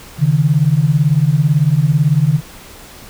sine beating tone pair, 138.1 / 156.1 Hz, C#3 / D#3, -6 / +6 cents, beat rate 18 Hz, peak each -13 / -12 dBFS, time 0.18-2.41 s, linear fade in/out 50 ms, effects pink hiss -37 dBFS RMS until 3.09 s

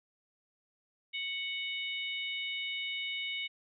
harmonic tone, 740 Hz, F#5, in tune, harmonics 3 / 4 / 5, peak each -37 / -39 / -41 dBFS, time 1.13-3.48 s, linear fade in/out 20 ms, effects none

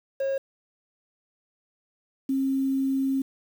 triangle / sine tone pair in turn, 543 / 269 Hz, C#5 / C4, -36 / +48 cents, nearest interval octave, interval 1216 cents, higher first, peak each -22 dBFS, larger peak neither, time 0.2-0.38 / 2.29-3.22 s, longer second, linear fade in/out 5 ms, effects 8-bit

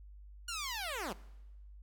10% pulse linear sweep, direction down, 1448 to 162.4 Hz, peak -29 dBFS, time 0.48-1.13 s, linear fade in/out 5 ms, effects noise-tail reverb RT60 1.0 s tail -20 dB re dry + added 50 Hz sine -50 dBFS peak until 1.82 s

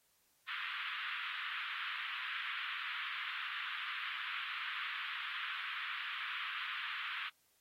pink band-pass noise, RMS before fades -42 dBFS, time 0.47-7.3 s, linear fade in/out 20 ms, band 1200 to 3400 Hz, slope 48 dB/octave, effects white hiss -74 dBFS RMS until 7.6 s + AAC 48 kbps

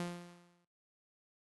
sawtooth tone with exponential decay, 174.61 Hz, F3, in tune, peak -31 dBFS, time 0-0.65 s, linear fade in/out 2 ms, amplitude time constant 140 ms, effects noise-tail reverb RT60 0.5 s tail -25 dB re dry + AAC 32 kbps

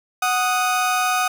30% pulse tone pair together, 740 / 1244.5 Hz, F#5 / D#6, 0 / 0 cents, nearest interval major sixth, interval 900 cents, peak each -18 / -18 dBFS, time 0.22-1.28 s, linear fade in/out 5 ms, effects none

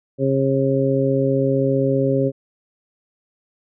harmonic tone, 135.3 Hz, C#3, 42 cents flat, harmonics 1 / 2 / 3 / 4, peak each -21 / -21 / -21 / -21 dBFS, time 0.18-2.32 s, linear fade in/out 50 ms, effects none

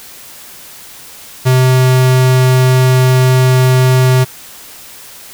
square tone, 128.7 Hz, C3, 28 cents flat, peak -7 dBFS, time 1.45-4.25 s, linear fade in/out 20 ms, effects white hiss -34 dBFS RMS until 5.33 s

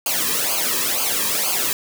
white noise with flanger, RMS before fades -21 dBFS, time 0.06-1.73 s, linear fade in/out 2 ms, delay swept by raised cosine 0.53 to 1.42 ms, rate 2.1 Hz, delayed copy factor -0.8, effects none

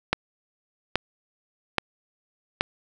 click train, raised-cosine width 0.3 ms, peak -4 dBFS, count 4, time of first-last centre 0.13-2.609 s, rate 1.21 Hz, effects none

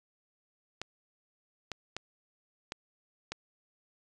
clicks, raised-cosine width 0.2 ms, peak -19 dBFS, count 5, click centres 0.816 / 1.717 / 1.966 / 2.721 / 3.32 s, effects resampled to 22050 Hz

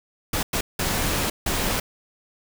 pink noise bursts at uneven times, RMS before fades -24 dBFS, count 4, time 0.33-0.43 / 0.53-0.61 / 0.79-1.3 / 1.46-1.8 s, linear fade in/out 5 ms, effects none

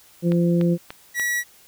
harmonic tone, 172.1 Hz, F3, 25 cents flat, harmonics 1 / 2 / 3, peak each -17 / -23 / -27 dBFS, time 0.22-0.78 s, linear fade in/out 50 ms
click train, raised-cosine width 0.3 ms, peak -17 dBFS, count 4, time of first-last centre 0.32-1.197 s, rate 3.42 Hz
45% pulse tone, 1931 Hz, B6, 39 cents flat, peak -21 dBFS, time 1.14-1.44 s, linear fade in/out 50 ms
effects white hiss -52 dBFS RMS until 1.67 s

